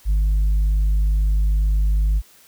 sine tone, 51.1 Hz, G#1, 27 cents flat, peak -12 dBFS, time 0.05-2.22 s, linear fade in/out 50 ms, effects tanh soft clip ceiling -14 dBFS + white hiss -51 dBFS RMS until 2.47 s

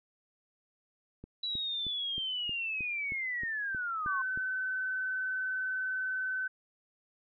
click train, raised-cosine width 3 ms, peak -32 dBFS, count 11, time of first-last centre 1.24-4.375 s, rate 3.19 Hz
sine linear sweep, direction down, 3951 to 1046 Hz, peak -32 dBFS, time 1.43-4.22 s, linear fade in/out 5 ms
sine tone with vibrato, 1520 Hz, F#6, 46 cents sharp, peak -31 dBFS, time 4.06-6.48 s, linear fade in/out 10 ms, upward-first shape sine, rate 20 Hz, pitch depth 16 cents each way
effects none

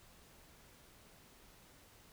silence, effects pink hiss -62 dBFS RMS until 2.12 s

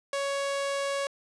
sawtooth tone, 557 Hz, C#5, 8 cents sharp, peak -24 dBFS, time 0.13-1.07 s, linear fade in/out 2 ms, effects resampled to 22050 Hz + 9-bit

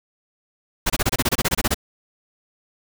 pink noise bursts, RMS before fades -19 dBFS, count 14, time 0.86-1.745 s, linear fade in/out 10 ms, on 40 ms, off 25 ms, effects none

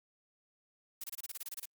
blue noise bursts, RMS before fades -41 dBFS, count 12, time 1.01-1.655 s, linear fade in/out 5 ms, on 29 ms, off 27 ms, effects Opus 48 kbps

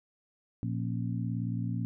harmonic tone with a mistuned harmonic, 58.27 Hz, A#1, in tune, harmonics 2 / 3 / 4 / 5, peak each -32 / -36 / -38 / -40 dBFS, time 0.63-1.85 s, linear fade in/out 0 ms, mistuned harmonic 5, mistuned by -110 cents, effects none

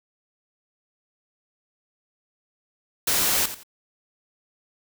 white noise with echo, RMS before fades -22 dBFS, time 3.07-3.46 s, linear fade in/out 5 ms, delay 87 ms, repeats 2, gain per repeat -12 dB, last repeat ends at 3.634 s, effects none

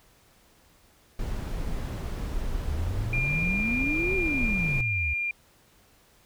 brown noise, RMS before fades -31 dBFS, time 1.19-4.81 s, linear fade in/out 2 ms
sine exponential two-way sweep, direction up then down, 68.8 to 392 to 68.8 Hz, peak -28 dBFS, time 2.66-5.14 s, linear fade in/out 10 ms, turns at 4.15 s
sine tone, 2399 Hz, D7, 36 cents sharp, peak -26 dBFS, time 3.13-5.31 s, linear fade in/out 2 ms
effects pink hiss -60 dBFS RMS until 6.25 s

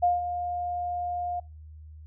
sine tone with ADSR envelope, 708 Hz, F5, 23 cents sharp, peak -18 dBFS, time 0.02-1.4 s, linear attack 17 ms, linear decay 170 ms, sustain -10 dB, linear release 7 ms, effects noise-tail reverb RT60 0.3 s tail -25 dB re dry + added 77 Hz sine -43 dBFS peak until 2.06 s

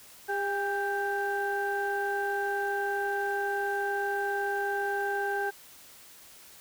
sine tone cluster, 401.7 / 806 / 1567 Hz, G4 / G5 / G6, +42 / +48 / -1 cents, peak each -31 dBFS, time 0.28-5.51 s, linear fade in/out 20 ms, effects tanh soft clip ceiling -21 dBFS + white hiss -52 dBFS RMS until 6.6 s

